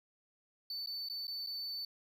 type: tone with dropouts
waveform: triangle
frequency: 4513 Hz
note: C#8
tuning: 30 cents sharp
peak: -37 dBFS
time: 0.7-1.85 s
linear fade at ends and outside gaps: 2 ms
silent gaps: 0.861-0.872 / 1.087-1.098 / 1.27-1.279 / 1.464-1.47 s
effects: none